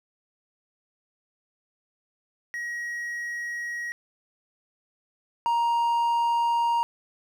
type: tone pair in turn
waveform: triangle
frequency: 1900 / 937.5 Hz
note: A#6 / A#5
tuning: +33 / +10 cents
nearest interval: octave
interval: 1223 cents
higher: first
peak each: -28 / -19 dBFS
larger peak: second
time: 2.54-3.92 / 5.46-6.83 s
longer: first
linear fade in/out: 0 ms
effects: none